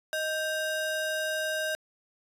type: ring-modulated tone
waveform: square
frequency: 1099 Hz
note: C#6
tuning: 15 cents flat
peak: -26 dBFS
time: 0.13-1.75 s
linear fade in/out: 0 ms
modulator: 473 Hz
effects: resampled to 32000 Hz